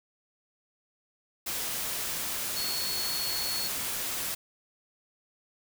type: tone in noise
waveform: sine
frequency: 4369 Hz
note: C#8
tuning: 26 cents flat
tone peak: -32 dBFS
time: 2.56-3.68 s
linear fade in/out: 10 ms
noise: white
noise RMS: -33 dBFS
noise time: 1.46-4.35 s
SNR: -2 dB
effects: none